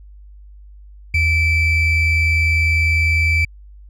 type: ring-modulated tone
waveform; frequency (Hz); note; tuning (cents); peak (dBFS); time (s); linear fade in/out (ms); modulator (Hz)
triangle; 1200; D6; +37; -8; 1.14-3.45; 5; 1120
effects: added 50 Hz sine -38 dBFS peak until 3.89 s